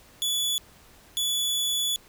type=tone bursts at uneven times; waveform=sawtooth; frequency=3430 Hz; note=A7; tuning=45 cents flat; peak=-21 dBFS; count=2; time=0.22-0.58 / 1.17-1.96 s; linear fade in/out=0 ms; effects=pink hiss -54 dBFS RMS until 2.08 s